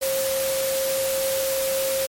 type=tone in noise; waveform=sine; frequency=535 Hz; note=C5; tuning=38 cents sharp; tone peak=-22 dBFS; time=0.01-2.07 s; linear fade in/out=20 ms; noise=white; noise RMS=-28 dBFS; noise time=0.01-2.07 s; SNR=+3 dB; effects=MP3 64 kbps